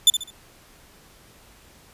sawtooth tone with echo, 3520 Hz, A7, in tune, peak -7 dBFS, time 0.07-0.1 s, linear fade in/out 2 ms, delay 68 ms, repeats 3, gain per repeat -10 dB, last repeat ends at 0.304 s, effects pink hiss -52 dBFS RMS until 1.93 s + resampled to 32000 Hz

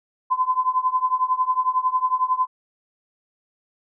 sine tone with tremolo, 1021 Hz, C6, 43 cents flat, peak -14 dBFS, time 0.3-2.47 s, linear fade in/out 20 ms, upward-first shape triangle, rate 11 Hz, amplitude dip 95%, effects none

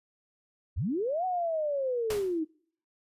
sine linear two-way sweep, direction up then down, 54.5 to 751 to 304.7 Hz, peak -27 dBFS, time 0.76-2.45 s, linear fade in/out 20 ms, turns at 1.25 s
pink noise with exponential decay, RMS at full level -33 dBFS, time 2.1-2.4 s, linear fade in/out 5 ms, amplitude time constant 64 ms
effects noise-tail reverb RT60 0.6 s tail -26 dB re dry + resampled to 32000 Hz

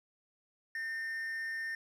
triangle tone with amplitude modulation, 1816 Hz, A#6, 46 cents flat, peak -32 dBFS, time 0.75-1.75 s, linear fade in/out 2 ms, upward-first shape sine, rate 259 Hz, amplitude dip 35%, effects none

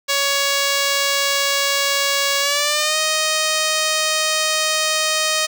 5% pulse tone with pitch glide, 559 to 623.8 Hz, C#5 to D#5, +14 to +4 cents, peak -5 dBFS, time 0.08-5.47 s, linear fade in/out 20 ms, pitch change +190 cents, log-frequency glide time 2.4-2.97 s, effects none

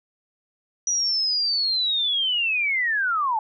sine linear sweep, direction down, 5870 to 838 Hz, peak -20 dBFS, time 0.87-3.39 s, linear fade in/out 2 ms, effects none

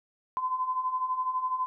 sine beating tone pair, 1013 / 1025 Hz, B5 / C6, +44 / -36 cents, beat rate 12 Hz, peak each -34 / -28 dBFS, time 0.37-1.66 s, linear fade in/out 0 ms, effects none

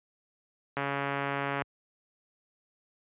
click train, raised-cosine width 0.5 ms, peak -16 dBFS, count 120, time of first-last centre 0.77-1.62 s, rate 140 Hz, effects high-pass 80 Hz 12 dB/octave + resampled to 8000 Hz

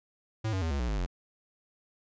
square tone with pitch steps, 110 / 94.66 / 81.46 / 70.1 / 60.33 / 51.91 / 44.67 Hz, A2 / F#2 / E2 / C#2 / B1 / G#1 / F1, 0 / +40 / -20 / +20 / -40 / 0 / +40 cents, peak -29 dBFS, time 0.44-1.063 s, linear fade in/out 10 ms, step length 89 ms, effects resampled to 16000 Hz

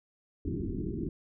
white low-pass noise, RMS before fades -34 dBFS, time 0.45-1.09 s, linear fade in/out 2 ms, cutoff 390 Hz, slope 96 dB/octave, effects none

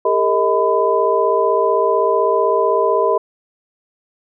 sine tone cluster, 401.8 / 457.6 / 632 / 1003 Hz, G4 / A#4 / D#5 / B5, +43 / -32 / +27 / +26 cents, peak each -18 dBFS, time 0.05-3.18 s, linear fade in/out 5 ms, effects none

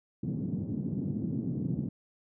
white band-pass noise, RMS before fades -33 dBFS, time 0.23-1.89 s, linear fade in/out 5 ms, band 120 to 240 Hz, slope 24 dB/octave, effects none

